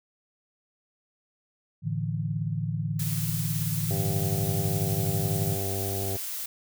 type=chord; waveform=sine; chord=A suspended fourth; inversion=none; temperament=just; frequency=110 / 146.67 / 165 Hz; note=A2 / D3 / E3; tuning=0 / -2 / +2 cents; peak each=-31 dBFS; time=1.82-5.58 s; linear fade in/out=50 ms
type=noise; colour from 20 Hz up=blue; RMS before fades=-34 dBFS; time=2.99-6.46 s; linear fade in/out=5 ms
type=harmonic tone; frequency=98 Hz; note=G2; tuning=in tune; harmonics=1 / 2 / 3 / 4 / 5 / 6 / 7 / 8; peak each=-31 / -41 / -42 / -35 / -42 / -45 / -40 / -45 dBFS; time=3.9-6.17 s; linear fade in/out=10 ms
effects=none